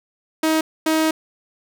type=tone bursts at uneven times; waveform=sawtooth; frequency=316.7 Hz; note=D#4; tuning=31 cents sharp; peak=-12 dBFS; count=2; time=0.43-0.61 / 0.86-1.11 s; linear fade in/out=5 ms; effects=none